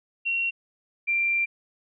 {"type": "tone pair in turn", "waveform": "sine", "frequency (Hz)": [2738, 2368], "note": ["F7", "D7"], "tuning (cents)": [-35, 14], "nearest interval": "minor third", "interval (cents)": 251, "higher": "first", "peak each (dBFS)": [-23, -21], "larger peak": "second", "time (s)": [[0.25, 0.51], [1.07, 1.46]], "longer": "second", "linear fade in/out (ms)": 20, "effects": []}